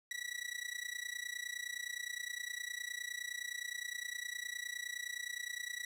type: tone with amplitude modulation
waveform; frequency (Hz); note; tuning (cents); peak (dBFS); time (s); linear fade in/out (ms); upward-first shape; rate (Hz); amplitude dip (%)
sawtooth; 1943; B6; -29; -33; 0.11-5.85; 2; sine; 29.7; 90
effects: low-pass 12000 Hz 12 dB/octave + 10-bit